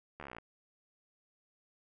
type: slowing click train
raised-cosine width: 0.5 ms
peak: -30 dBFS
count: 13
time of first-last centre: 0.2-0.384 s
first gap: 13 ms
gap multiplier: 1.03
effects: none